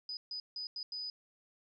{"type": "tone bursts at uneven times", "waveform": "sine", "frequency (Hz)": 4980, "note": "D#8", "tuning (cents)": 1, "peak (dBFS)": -38, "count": 5, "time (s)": [[0.09, 0.17], [0.31, 0.4], [0.56, 0.67], [0.76, 0.83], [0.92, 1.1]], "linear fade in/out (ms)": 2, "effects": []}